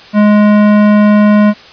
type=tone with hard clipping; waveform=sine; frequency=208.9 Hz; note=G#3; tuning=10 cents sharp; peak=-6 dBFS; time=0.13-1.54 s; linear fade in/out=50 ms; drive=16 dB; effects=white hiss -35 dBFS RMS until 1.72 s + resampled to 11025 Hz